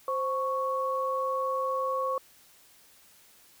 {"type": "tone pair together", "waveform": "sine", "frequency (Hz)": [523.3, 1108.8], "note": ["C5", "C#6"], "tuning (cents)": [0, 0], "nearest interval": "octave + minor second", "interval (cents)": 1300, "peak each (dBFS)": [-30, -29], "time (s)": [0.08, 2.18], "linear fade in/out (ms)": 2, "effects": ["white hiss -58 dBFS RMS until 3.6 s"]}